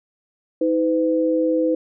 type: tone pair together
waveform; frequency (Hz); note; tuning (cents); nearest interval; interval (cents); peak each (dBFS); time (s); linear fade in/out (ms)
sine; 318.5 / 505.6; D#4 / B4; +41 / +41; minor sixth; 800; -19; 0.61-1.75; 5
effects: none